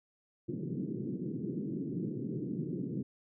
pink band-pass noise, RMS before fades -37 dBFS, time 0.48-3.03 s, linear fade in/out 10 ms, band 130 to 390 Hz, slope 48 dB/octave, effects none

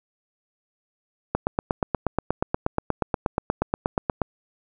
click train, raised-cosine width 1 ms, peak -7 dBFS, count 25, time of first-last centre 1.35-4.217 s, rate 8.37 Hz, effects none

